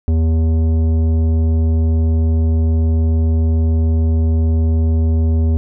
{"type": "tone with tanh clipping", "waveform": "sine", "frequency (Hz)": 80.6, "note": "E2", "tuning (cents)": -38, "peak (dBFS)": -13, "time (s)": [0.08, 5.57], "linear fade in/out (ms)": 0, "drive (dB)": 12, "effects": []}